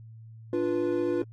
triangle chord, B diminished, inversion first, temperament equal with one note detuned, 293.7 / 349.2 / 490.8 Hz, D4 / F4 / B4, 0 / 0 / -11 cents, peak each -29 / -25 / -29 dBFS, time 0.53-1.22 s, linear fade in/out 2 ms, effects added 112 Hz sine -44 dBFS peak until 1.32 s + AAC 32 kbps

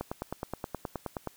click train, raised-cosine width 1 ms, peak -19 dBFS, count 13, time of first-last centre 0.01-1.273 s, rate 9.5 Hz, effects white hiss -59 dBFS RMS until 1.36 s

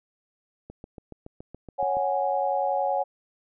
click train, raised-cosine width 2 ms, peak -27 dBFS, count 10, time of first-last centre 0.7-1.969 s, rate 7.09 Hz
sine chord, C# suspended fourth, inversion none, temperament equal, 554.4 / 740 / 830.6 Hz, C#5 / F#5 / G#5, 0 / 0 / 0 cents, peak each -27 dBFS, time 1.78-3.04 s, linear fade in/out 20 ms
effects none

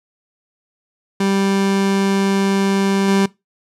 30% pulse tone with level steps, 196 Hz, G3, in tune, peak -12 / -10 dBFS, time 1.2-3.26 s, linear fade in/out 5 ms, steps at 3.08 s, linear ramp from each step 2 ms, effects noise-tail reverb RT60 0.2 s tail -21 dB re dry + low-pass 9000 Hz 12 dB/octave

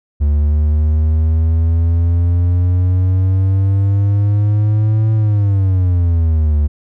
triangle exponential two-way sweep, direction up then down, 72.6 to 110 to 72.6 Hz, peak -8 dBFS, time 0.2-6.68 s, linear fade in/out 20 ms, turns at 5.13 s, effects none

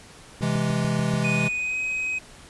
click train, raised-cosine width 3 ms, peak -22 dBFS, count 6, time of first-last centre 0.41-1.139 s, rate 6.86 Hz
square chord, C augmented, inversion none, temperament equal, 130.81 / 164.81 / 207.7 Hz, C3 / E3 / G#3, 0 / 0 / 0 cents, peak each -27 dBFS, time 0.41-1.49 s, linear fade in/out 20 ms
triangle tone with pitch glide, 2481 to 2526 Hz, D#7 to D#7, -6 to +26 cents, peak -23 dBFS, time 1.24-2.19 s, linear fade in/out 10 ms, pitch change +32 cents, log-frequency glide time 1.53-1.79 s
effects pink hiss -47 dBFS RMS until 2.49 s + resampled to 24000 Hz

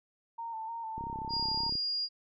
sine tone with vibrato, 905 Hz, A5, 48 cents sharp, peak -36 dBFS, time 0.38-1.7 s, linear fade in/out 10 ms, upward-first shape square, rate 3.3 Hz, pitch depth 35 cents each way
click train, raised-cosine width 3 ms, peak -30 dBFS, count 27, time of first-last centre 0.98-1.754 s, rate 33.6 Hz
sine tone, 4837 Hz, D#8, 50 cents flat, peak -30 dBFS, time 1.29-2.09 s, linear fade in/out 50 ms
effects none

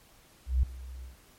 sine tone with ADSR envelope, 63.6 Hz, C2, 48 cents flat, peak -19 dBFS, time 0.46-1.17 s, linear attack 170 ms, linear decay 5 ms, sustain -20 dB, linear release 130 ms, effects pink hiss -59 dBFS RMS until 1.38 s + MP3 64 kbps

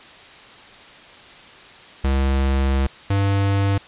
square tone pair in turn, 67.5 / 99.01 Hz, C#2 / G2, -45 / +18 cents, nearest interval perfect fifth, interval 663 cents, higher second, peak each -17 dBFS, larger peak neither, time 2.04-2.87 / 3.1-3.78 s, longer first, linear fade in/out 5 ms, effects white hiss -43 dBFS RMS until 3.87 s + resampled to 8000 Hz

